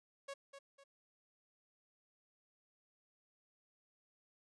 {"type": "tone with echo", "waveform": "sawtooth", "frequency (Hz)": 553, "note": "C#5", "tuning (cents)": -4, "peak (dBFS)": -40, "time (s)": [0.28, 0.34], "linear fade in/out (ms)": 10, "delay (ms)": 250, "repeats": 2, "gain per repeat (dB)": -8, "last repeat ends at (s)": 0.84, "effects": ["resampled to 22050 Hz"]}